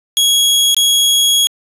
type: tone with dropouts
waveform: sawtooth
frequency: 3322 Hz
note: G#7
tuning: in tune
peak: -6 dBFS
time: 0.17-1.47 s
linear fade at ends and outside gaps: 0 ms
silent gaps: 0.745-0.767 s
effects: resampled to 32000 Hz